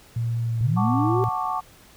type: tone with pitch glide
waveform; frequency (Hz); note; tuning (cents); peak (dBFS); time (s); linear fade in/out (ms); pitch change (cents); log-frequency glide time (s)
sine; 116.54 to 114.94; A#2 to A#2; 0 to -24; -22; 0.16-1.29; 5; -24; 0.44-0.53
type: linear sweep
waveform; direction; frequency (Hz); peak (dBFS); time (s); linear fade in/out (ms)
sine; up; 110.2 to 392; -21; 0.61-1.24; 0
type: chord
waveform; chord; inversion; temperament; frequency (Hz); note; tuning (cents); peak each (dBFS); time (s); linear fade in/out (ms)
sine; D major seventh; first; equal; 740 / 880 / 1108.7 / 1174.7; F#5 / A5 / C#6 / D6; 0 / 0 / 0 / 0; -29; 0.76-1.61; 20
effects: pink hiss -51 dBFS RMS until 1.96 s